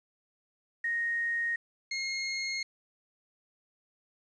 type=tone pair in turn; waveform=sine / 25% pulse; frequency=1864.7 / 2148 Hz; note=A#6 / C7; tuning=0 / +45 cents; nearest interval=major second; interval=245 cents; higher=second; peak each=-28 dBFS; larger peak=neither; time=0.84-1.56 / 1.91-2.63 s; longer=neither; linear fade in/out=5 ms; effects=resampled to 22050 Hz + 10-bit